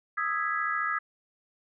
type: chord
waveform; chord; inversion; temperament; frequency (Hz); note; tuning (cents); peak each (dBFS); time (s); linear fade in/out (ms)
sine; E major seventh; third; equal; 1244.5 / 1318.5 / 1661.2 / 1975.5; D#6 / E6 / G#6 / B6; 0 / 0 / 0 / 0; -31 / -33 / -31 / -35; 0.17-0.99; 10
effects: none